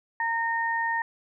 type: tone pair together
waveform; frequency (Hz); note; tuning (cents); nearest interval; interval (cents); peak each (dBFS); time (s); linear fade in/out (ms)
sine; 920 / 1840; A#5 / A#6; -23 / -23; octave; 1200; -27; 0.2-1.02; 2
effects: none